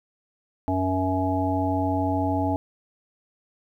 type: harmonic tone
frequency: 93.4 Hz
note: F#2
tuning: 17 cents sharp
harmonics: 1 / 3 / 5 / 7 / 9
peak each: -27 / -25 / -36 / -29 / -28 dBFS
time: 0.68-2.56 s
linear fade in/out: 0 ms
effects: 10-bit